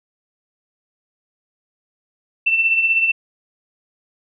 sine tone with tremolo, 2679 Hz, E7, 27 cents sharp, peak -11 dBFS, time 2.46-3.12 s, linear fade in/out 10 ms, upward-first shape triangle, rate 16 Hz, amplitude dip 60%, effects none

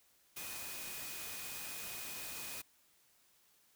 sine tone in noise, 2491 Hz, D#7, 1 cent sharp, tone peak -52 dBFS, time 0.36-2.62 s, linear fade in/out 10 ms, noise white, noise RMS -45 dBFS, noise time 0.36-2.62 s, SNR -10 dB, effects white hiss -70 dBFS RMS until 3.75 s

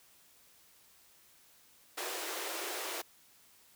pink high-pass noise, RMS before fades -39 dBFS, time 1.97-3.02 s, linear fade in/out 10 ms, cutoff 320 Hz, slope 96 dB/octave, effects white hiss -63 dBFS RMS until 3.75 s

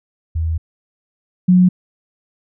sine tone pair in turn, 80.9 / 181.61 Hz, E2 / F#3, -32 / -32 cents, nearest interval octave + major second, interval 1400 cents, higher second, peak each -16 / -7 dBFS, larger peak second, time 0.35-0.58 / 1.48-1.69 s, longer first, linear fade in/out 10 ms, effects none

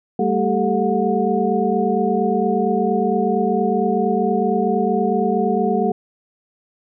sine tone cluster, 195.8 / 224.4 / 391.3 / 435.7 / 724 Hz, G3 / A3 / G4 / A4 / F#5, -2 / +34 / -3 / -17 / -38 cents, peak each -22 dBFS, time 0.19-5.92 s, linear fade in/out 5 ms, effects none

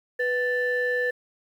sine tone pair together, 493.9 / 1760 Hz, B4 / A6, 0 / 0 cents, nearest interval octave + minor seventh, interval 2200 cents, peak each -24 dBFS, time 0.19-1.11 s, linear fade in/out 10 ms, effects tanh soft clip ceiling -17 dBFS + 9-bit

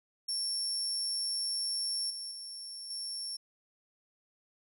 35% pulse tone with level steps, 5450 Hz, F8, 43 cents flat, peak -29 / -36 / -39 / -34 dBFS, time 0.28-3.37 s, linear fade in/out 10 ms, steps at 2.1 / 2.31 / 2.9 s, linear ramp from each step 5 ms, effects none

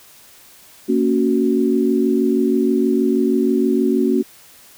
sine chord, F# major, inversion first, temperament just, 231.2 / 277.5 / 370 Hz, A#3 / C#4 / F#4, -14 / +2 / 0 cents, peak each -18 dBFS, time 0.88-4.23 s, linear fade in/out 20 ms, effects white hiss -46 dBFS RMS until 4.77 s

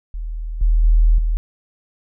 sine tone with level steps, 40 Hz, D#1, 49 cents sharp, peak -23 / -11 / -9 / -15 dBFS, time 0.14-1.37 s, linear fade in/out 0 ms, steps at 0.61 / 0.84 / 1.18 s, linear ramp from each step 5 ms, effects none

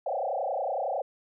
sine tone with frequency modulation, 658 Hz, E5, 3 cents flat, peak -27 dBFS, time 0.06-1.02 s, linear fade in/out 5 ms, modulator 30.9 Hz, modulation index 4.5, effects none

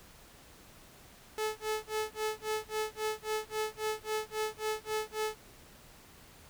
sawtooth tone with tremolo, 432.3 Hz, A4, 31 cents flat, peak -26 dBFS, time 1.38-5.35 s, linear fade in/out 0 ms, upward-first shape sine, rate 3.7 Hz, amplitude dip 100%, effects pink hiss -56 dBFS RMS until 6.49 s

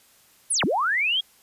sine linear two-way sweep, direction down then up, 10990 to 140 to 3345 Hz, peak -20 dBFS, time 0.5-1.21 s, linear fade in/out 10 ms, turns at 0.64 s, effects white hiss -57 dBFS RMS until 1.42 s + resampled to 32000 Hz

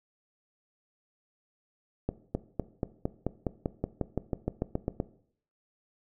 accelerating click train, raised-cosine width 2 ms, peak -15 dBFS, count 17, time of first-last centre 2.09-5.001 s, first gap 260 ms, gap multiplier 0.95, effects noise-tail reverb RT60 0.6 s tail -17 dB re dry

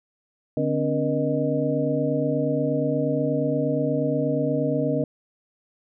sine tone cluster, 146 / 258.4 / 286.8 / 475 / 617 Hz, D3 / C4 / D4 / A#4 / D#5, -10 / -21 / -41 / +33 / -15 cents, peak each -27 dBFS, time 0.57-5.04 s, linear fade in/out 2 ms, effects none

